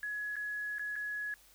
sine tone with dropouts, 1685 Hz, G#6, 25 cents sharp, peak -35 dBFS, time 0.03-1.34 s, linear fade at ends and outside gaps 1 ms, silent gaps 0.357-0.365 / 0.784-0.794 / 0.957-0.962 s, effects added 50 Hz sine -69 dBFS peak until 1.54 s + white hiss -62 dBFS RMS until 1.54 s

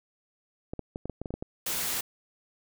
clicks, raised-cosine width 2 ms, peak -21 dBFS, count 10, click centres 0.735 / 0.793 / 0.959 / 1.056 / 1.097 / 1.216 / 1.258 / 1.306 / 1.34 / 1.425 s
white noise, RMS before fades -31 dBFS, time 1.66-2.01 s, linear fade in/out 5 ms
effects none

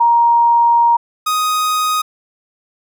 sine / 45% pulse tone pair in turn, 939 / 1249.4 Hz, A#5 / D#6, +12 / +7 cents, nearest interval perfect fourth, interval 495 cents, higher second, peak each -8 / -14 dBFS, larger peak first, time 0-0.97 / 1.26-2.02 s, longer first, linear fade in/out 10 ms, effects none

